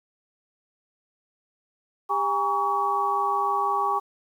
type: tone cluster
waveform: sine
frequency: 399.5 / 811 / 937 / 1131 Hz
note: G4 / G#5 / A#5 / C#6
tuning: +33 / -41 / +9 / +34 cents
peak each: -32 / -26 / -31 / -24 dBFS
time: 2.09-4 s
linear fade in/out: 20 ms
effects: 9-bit